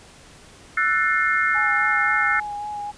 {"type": "chord", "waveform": "sine", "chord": "F# half-diminished seventh", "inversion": "third", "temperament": "just", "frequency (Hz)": [1332, 1480, 1776, 2131], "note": ["E6", "F#6", "A6", "C7"], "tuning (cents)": [18, 0, 16, 31], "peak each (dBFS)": -23, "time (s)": [0.77, 2.4], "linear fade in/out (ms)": 5}
{"type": "tone with vibrato", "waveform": "sine", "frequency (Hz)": 830, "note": "G#5", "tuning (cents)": -1, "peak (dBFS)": -27, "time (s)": [1.54, 2.92], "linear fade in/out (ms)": 20, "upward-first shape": "sine", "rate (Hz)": 3.7, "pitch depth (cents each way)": 20}
{"effects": ["pink hiss -47 dBFS RMS until 2.97 s", "resampled to 22050 Hz"]}